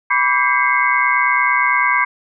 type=tone cluster; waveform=sine; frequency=989 / 1148 / 1592 / 2055 / 2184 Hz; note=B5 / D6 / G6 / C7 / C#7; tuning=+2 / -40 / +26 / -32 / -26 cents; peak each=-19 dBFS; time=0.1-2.05 s; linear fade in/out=10 ms; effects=none